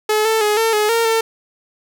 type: tone with pitch steps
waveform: sawtooth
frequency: 428 / 443.2 / 420.1 / 450.1 / 422.5 / 460.2 / 449.6 Hz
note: A4 / A4 / G#4 / A4 / G#4 / A#4 / A4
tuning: -48 / +13 / +20 / +39 / +30 / -22 / +37 cents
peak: -10 dBFS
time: 0.09-1.21 s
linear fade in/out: 5 ms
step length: 160 ms
effects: none